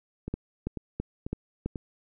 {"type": "two click trains", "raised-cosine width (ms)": 3, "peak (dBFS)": [-21, -17], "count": [4, 5], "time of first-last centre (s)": [[0.28, 1.758], [0.34, 1.66]], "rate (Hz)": [2.03, 3.03], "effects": []}